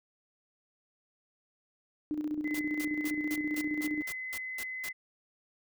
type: tone with tremolo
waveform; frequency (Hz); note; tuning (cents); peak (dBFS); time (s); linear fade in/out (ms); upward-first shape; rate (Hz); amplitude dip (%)
sine; 301.9; D4; +48; -29; 2.11-4.02; 0; square; 15; 55
type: tone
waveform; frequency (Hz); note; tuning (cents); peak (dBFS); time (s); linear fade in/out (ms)
sine; 2034; C7; -50; -36; 2.44-4.93; 20
type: noise bursts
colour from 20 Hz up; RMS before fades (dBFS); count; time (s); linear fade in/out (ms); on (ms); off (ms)
white; -41; 10; 2.54-4.89; 5; 55; 200
effects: none